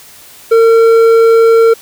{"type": "tone with hard clipping", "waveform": "triangle", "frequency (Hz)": 455.3, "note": "A#4", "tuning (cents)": -41, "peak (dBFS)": -5, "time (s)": [0.51, 1.74], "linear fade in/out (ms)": 10, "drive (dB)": 10, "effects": ["white hiss -37 dBFS RMS until 1.81 s"]}